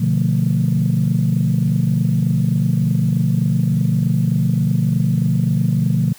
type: chord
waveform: sine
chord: B half-diminished seventh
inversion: none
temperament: equal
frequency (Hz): 123.47 / 146.83 / 174.61 / 220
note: B2 / D3 / F3 / A3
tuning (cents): 0 / 0 / 0 / 0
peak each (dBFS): -18 / -18 / -18 / -22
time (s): 0-6.13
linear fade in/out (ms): 10
effects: tanh soft clip ceiling -6 dBFS + white hiss -44 dBFS RMS until 6.18 s